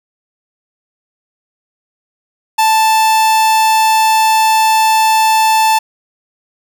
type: tone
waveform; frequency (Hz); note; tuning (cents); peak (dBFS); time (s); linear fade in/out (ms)
45% pulse; 880; A5; 0; -8; 2.58-5.79; 10
effects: none